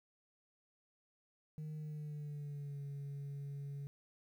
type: tone with pitch glide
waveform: sine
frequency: 153.9 to 141.13 Hz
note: D#3 to C#3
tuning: -19 to +31 cents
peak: -39 dBFS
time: 1.58-3.87 s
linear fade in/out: 0 ms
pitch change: -150 cents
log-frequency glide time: 1.75-2.82 s
effects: tanh soft clip ceiling -41 dBFS + 12-bit